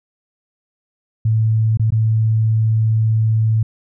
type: tone with dropouts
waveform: sine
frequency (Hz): 110.6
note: A2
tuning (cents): +9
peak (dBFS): -12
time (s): 1.25-3.63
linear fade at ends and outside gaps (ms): 5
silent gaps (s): 1.773-1.795 / 1.905-1.921
effects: none

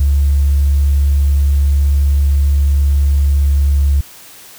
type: tone with tanh clipping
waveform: triangle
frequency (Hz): 70.5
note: C#2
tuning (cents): +30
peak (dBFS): -8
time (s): 0-4.01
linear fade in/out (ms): 5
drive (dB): 2
effects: white hiss -38 dBFS RMS until 4.58 s

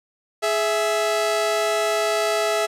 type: tone pair together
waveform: sawtooth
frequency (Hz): 420.1 / 660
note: G#4 / E5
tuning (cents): +20 / +2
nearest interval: minor sixth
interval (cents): 782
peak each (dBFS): -20 / -17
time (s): 0.42-2.67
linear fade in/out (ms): 20
effects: low-pass 11000 Hz 12 dB/octave

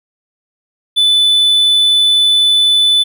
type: tone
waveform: triangle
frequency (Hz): 3496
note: A7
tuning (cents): -12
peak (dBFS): -6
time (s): 0.96-3.04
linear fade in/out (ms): 20
effects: none

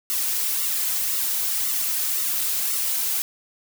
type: noise with flanger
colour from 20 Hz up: blue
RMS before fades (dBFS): -24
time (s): 0.1-3.22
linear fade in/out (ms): 0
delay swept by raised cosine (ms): 1.2 to 3.6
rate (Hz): 1.9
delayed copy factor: -0.7
effects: none

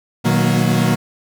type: chord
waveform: 40% pulse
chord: B major seventh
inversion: none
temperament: equal with one note detuned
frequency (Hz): 121.14 / 155.56 / 185 / 233.1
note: B2 / D#3 / F#3 / A#3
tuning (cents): -33 / 0 / 0 / 0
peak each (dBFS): -18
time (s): 0.24-0.96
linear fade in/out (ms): 20
effects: none

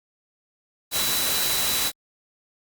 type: tone in noise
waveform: sine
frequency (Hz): 3951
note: B7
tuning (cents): 0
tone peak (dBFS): -28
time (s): 0.91-1.92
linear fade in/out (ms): 50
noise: white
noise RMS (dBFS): -24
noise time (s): 0.91-1.92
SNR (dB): -7
effects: Opus 48 kbps

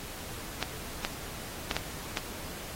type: clicks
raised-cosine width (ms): 0.2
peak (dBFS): -11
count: 5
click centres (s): 0.627 / 1.049 / 1.712 / 1.766 / 2.172
effects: pink hiss -42 dBFS RMS until 2.75 s + AAC 48 kbps

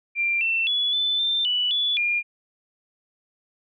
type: tone with pitch steps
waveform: sine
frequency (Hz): 2374 / 2687 / 3407 / 3512 / 3575 / 2960 / 3438 / 2411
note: D7 / E7 / G#7 / A7 / A7 / F#7 / A7 / D7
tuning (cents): +18 / +33 / +44 / -4 / +27 / 0 / -41 / +45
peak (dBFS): -20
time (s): 0.15-2.23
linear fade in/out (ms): 50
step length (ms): 260
effects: none

